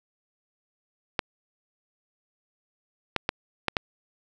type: clicks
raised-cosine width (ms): 0.3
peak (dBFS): -7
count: 5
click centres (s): 1.192 / 3.163 / 3.291 / 3.683 / 3.768
effects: none